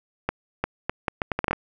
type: accelerating click train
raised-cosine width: 0.5 ms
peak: -8 dBFS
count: 11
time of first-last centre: 0.29-1.531 s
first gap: 350 ms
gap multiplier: 0.73
effects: none